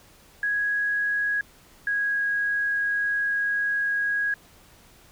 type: tone pair in turn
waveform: sine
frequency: 1661.2 / 1649.7 Hz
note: G#6 / G#6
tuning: 0 / -12 cents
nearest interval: unison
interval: 12 cents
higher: first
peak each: -22 dBFS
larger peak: neither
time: 0.43-1.41 / 1.87-4.34 s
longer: second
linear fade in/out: 2 ms
effects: pink hiss -54 dBFS RMS until 5.11 s